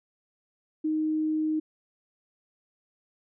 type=tone; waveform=sine; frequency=311.1 Hz; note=D#4; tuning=in tune; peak=-24 dBFS; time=0.84-1.6 s; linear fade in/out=10 ms; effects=none